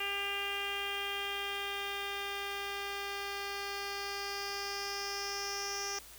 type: tone with low-pass filter sweep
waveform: 10% pulse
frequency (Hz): 400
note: G4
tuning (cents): +35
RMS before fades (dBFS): -38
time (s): 0-5.99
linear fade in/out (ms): 5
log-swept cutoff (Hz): 2800 to 5700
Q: 6.2
effects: added 57 Hz sine -61 dBFS peak until 6.18 s + white hiss -53 dBFS RMS until 6.18 s